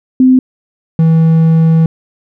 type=tone pair in turn; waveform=sine / triangle; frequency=257.5 / 162.21 Hz; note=C4 / E3; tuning=-28 / -28 cents; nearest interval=minor sixth; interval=800 cents; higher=first; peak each=-3 dBFS; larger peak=neither; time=0.2-0.39 / 0.99-1.86 s; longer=second; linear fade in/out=2 ms; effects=none